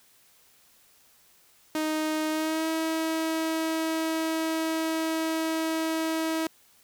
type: tone with pitch glide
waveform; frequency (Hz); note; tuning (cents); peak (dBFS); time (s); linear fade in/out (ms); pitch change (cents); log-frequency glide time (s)
sawtooth; 311.1 to 321.7; D#4 to E4; 0 to -42; -22; 1.75-6.47; 2; +58; 2.3-2.68
effects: white hiss -60 dBFS RMS until 6.83 s